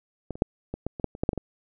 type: clicks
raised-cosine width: 2 ms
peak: -18 / -26 / -6 / -18 / -15 / -22 / -10 / -26 / -11 / -7 / -18 / -16 dBFS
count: 12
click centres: 0.307 / 0.355 / 0.421 / 0.74 / 0.866 / 0.998 / 1.043 / 1.151 / 1.235 / 1.291 / 1.332 / 1.377 s
effects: none